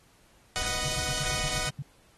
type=noise; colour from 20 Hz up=brown; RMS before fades=-38 dBFS; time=0.56-1.67 s; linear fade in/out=5 ms
type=chord; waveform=5% pulse; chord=B major; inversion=none; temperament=equal; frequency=493.9 / 622.3 / 740 Hz; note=B4 / D#5 / F#5; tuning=0 / 0 / 0 cents; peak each=-26 / -23 / -22 dBFS; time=0.56-1.69 s; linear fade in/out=0 ms
type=tone bursts; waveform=sine; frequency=140 Hz; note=C#3; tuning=18 cents sharp; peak=-31 dBFS; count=9; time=0.85-1.824 s; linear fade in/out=5 ms; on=38 ms; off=79 ms
effects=pink hiss -62 dBFS RMS until 2.17 s + AAC 32 kbps